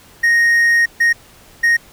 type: tone bursts at uneven times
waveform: triangle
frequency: 1864.7 Hz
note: A#6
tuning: in tune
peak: -8 dBFS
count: 3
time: 0.23-0.86 / 1-1.13 / 1.63-1.77 s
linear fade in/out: 10 ms
effects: pink hiss -45 dBFS RMS until 1.92 s